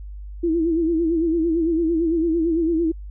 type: tone with vibrato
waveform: sine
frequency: 329.6 Hz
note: E4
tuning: in tune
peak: -17 dBFS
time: 0.43-2.92 s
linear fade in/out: 10 ms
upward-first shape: sine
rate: 8.9 Hz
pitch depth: 81 cents each way
effects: added 50 Hz sine -32 dBFS peak until 3.1 s